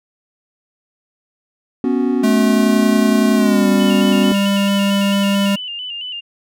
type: chord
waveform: triangle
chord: B suspended second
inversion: none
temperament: equal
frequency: 246.9 / 277.2 / 370 Hz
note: B3 / C#4 / F#4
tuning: 0 / 0 / 0 cents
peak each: -15 / -16 / -19 dBFS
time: 1.84-4.32 s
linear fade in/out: 2 ms
type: tone with pitch glide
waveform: square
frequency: 215.8 to 199.04 Hz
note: A3 to G3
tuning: -33 to +27 cents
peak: -14 dBFS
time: 2.23-5.56 s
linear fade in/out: 10 ms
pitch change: -140 cents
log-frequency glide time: 3.35-3.68 s
type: tone with vibrato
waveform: sine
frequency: 2900 Hz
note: F#7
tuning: 35 cents flat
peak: -24 dBFS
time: 3.79-6.21 s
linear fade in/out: 20 ms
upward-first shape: square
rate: 4.5 Hz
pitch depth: 56 cents each way
effects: none